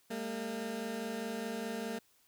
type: tone pair together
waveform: 20% pulse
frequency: 203 / 227.9 Hz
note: G#3 / A#3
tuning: -39 / -39 cents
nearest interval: major second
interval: 200 cents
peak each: -37 / -33 dBFS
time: 0.1-1.99 s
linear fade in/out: 10 ms
effects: white hiss -69 dBFS RMS until 2.27 s